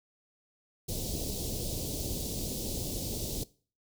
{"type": "band-stop noise", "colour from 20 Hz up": "pink", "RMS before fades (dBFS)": -35, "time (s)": [0.88, 3.44], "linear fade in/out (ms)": 10, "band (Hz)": [560, 3900], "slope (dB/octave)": 24, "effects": ["noise-tail reverb RT60 0.4 s tail -20 dB re dry"]}